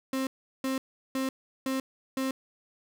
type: tone bursts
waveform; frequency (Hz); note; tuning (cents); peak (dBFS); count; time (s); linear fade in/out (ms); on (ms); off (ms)
35% pulse; 264.8; C4; +21; -26; 5; 0.13-2.31; 2; 140; 370
effects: none